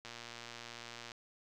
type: click train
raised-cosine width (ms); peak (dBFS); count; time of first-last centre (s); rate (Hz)
0.2; -29; 127; 0.05-1.118; 118
effects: none